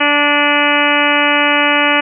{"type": "harmonic tone with a mistuned harmonic", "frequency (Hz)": 291.7, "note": "D4", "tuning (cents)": -12, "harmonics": [1, 2, 3, 4, 5, 6, 7, 8, 9, 10], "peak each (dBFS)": [-19, -19, -19, -19, -19, -19, -19, -19, -19, -19], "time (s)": [0, 2.01], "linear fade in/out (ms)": 10, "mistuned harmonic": 9, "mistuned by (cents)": -40, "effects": []}